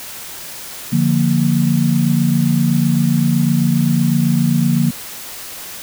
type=chord; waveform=sine; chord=Bb major; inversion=first; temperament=equal; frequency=146.83 / 174.61 / 233.1 Hz; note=D3 / F3 / Bb3; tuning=0 / 0 / 0 cents; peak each=-16 dBFS; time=0.92-4.91 s; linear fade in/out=10 ms; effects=white hiss -31 dBFS RMS until 5.82 s